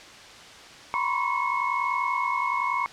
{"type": "tone cluster", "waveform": "sine", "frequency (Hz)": [954, 1004, 1045, 1116, 2185], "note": ["A#5", "B5", "C6", "C#6", "C#7"], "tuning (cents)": [40, 28, -2, 11, -26], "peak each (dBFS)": -30, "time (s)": [0.94, 2.86], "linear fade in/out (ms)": 0, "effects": ["white hiss -45 dBFS RMS until 2.92 s", "low-pass 5000 Hz 12 dB/octave"]}